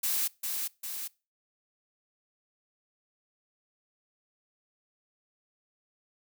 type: noise with echo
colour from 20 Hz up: blue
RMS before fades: -29 dBFS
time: 0.03-0.28 s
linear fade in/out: 10 ms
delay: 400 ms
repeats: 2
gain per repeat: -4 dB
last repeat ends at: 1.08 s
effects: noise-tail reverb RT60 0.3 s tail -23 dB re dry